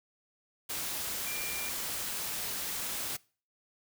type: tone in noise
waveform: sine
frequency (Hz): 2379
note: D7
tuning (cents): +22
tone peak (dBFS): -40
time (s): 1.26-1.7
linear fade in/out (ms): 10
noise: white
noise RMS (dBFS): -36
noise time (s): 0.69-3.17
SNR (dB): -7
effects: noise-tail reverb RT60 0.4 s tail -23 dB re dry